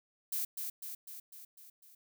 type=noise with echo; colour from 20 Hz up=violet; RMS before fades=-35 dBFS; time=0.32-0.45 s; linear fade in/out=5 ms; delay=250 ms; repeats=6; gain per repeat=-4 dB; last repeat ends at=1.95 s; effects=none